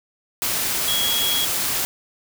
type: tone in noise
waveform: sine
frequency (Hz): 3322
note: G#7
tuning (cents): 0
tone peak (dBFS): -21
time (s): 0.88-1.45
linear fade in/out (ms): 0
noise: white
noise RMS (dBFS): -23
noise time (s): 0.42-1.85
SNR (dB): -1
effects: none